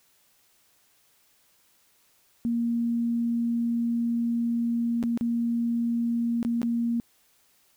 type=tone with dropouts; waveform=sine; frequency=234.4 Hz; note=A#3; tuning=10 cents sharp; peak=-23 dBFS; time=2.45-7 s; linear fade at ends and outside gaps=0 ms; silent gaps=5.028-5.037 / 5.175-5.21 / 6.429-6.449 / 6.617-6.63 s; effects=white hiss -64 dBFS RMS until 7.76 s